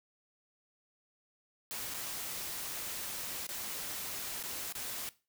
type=noise with dropouts; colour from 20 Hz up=white; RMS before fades=-40 dBFS; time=1.71-5.09 s; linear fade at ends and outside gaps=0 ms; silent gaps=1.94-1.944 / 3.467-3.49 / 4.427-4.437 / 4.724-4.752 s; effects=noise-tail reverb RT60 0.3 s tail -18 dB re dry